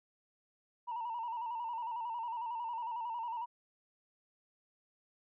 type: tone with vibrato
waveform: sine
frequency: 933 Hz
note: A#5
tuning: 1 cent sharp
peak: -35 dBFS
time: 0.87-3.46 s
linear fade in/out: 20 ms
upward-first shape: square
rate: 11 Hz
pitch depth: 57 cents each way
effects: tanh soft clip ceiling -33 dBFS